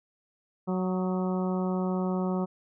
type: harmonic tone with a mistuned harmonic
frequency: 185 Hz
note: F#3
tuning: in tune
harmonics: 1 / 2 / 3 / 4 / 5 / 6 / 7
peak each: -27 / -33 / -37 / -39 / -41 / -43 / -44 dBFS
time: 0.67-2.46 s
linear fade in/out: 20 ms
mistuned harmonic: 7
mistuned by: -37 cents
effects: none